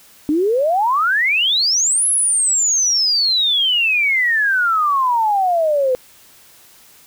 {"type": "exponential two-way sweep", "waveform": "sine", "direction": "up then down", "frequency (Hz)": [287.9, 11060, 498.9], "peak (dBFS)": -13, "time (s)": [0.29, 5.95], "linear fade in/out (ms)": 0, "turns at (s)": 2.08, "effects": ["white hiss -47 dBFS RMS until 7.06 s"]}